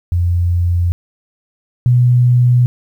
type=tone pair in turn; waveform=sine; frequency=87.31 / 123.2 Hz; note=F2 / B2; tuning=0 / -4 cents; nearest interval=tritone; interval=596 cents; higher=second; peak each=-11 / -7 dBFS; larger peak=second; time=0.12-0.92 / 1.86-2.66 s; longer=neither; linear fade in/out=0 ms; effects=8-bit